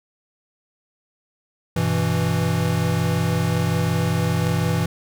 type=chord; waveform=square; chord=E minor; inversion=first; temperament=equal; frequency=98 / 123.47 / 164.81 Hz; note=G2 / B2 / E3; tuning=0 / 0 / 0 cents; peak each=-25 / -25 / -22 dBFS; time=1.76-4.86 s; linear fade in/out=5 ms; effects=none